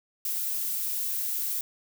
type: noise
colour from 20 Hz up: violet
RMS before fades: -30 dBFS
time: 0.25-1.61 s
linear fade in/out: 2 ms
effects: none